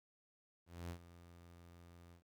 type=tone with ADSR envelope; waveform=sawtooth; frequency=86.2 Hz; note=F2; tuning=22 cents flat; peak=-39 dBFS; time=0.66-2.23 s; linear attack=240 ms; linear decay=81 ms; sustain=-15 dB; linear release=100 ms; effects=13-bit